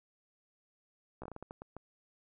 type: slowing click train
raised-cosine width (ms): 1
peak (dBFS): -30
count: 10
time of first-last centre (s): 1.22-1.766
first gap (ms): 15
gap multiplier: 1.33
effects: none